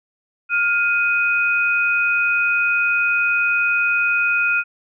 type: tone pair together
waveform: sine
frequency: 1409.9 / 2500 Hz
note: F6 / D#7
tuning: +16 / +8 cents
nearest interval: minor seventh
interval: 992 cents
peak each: -18 dBFS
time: 0.49-4.64 s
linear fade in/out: 50 ms
effects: none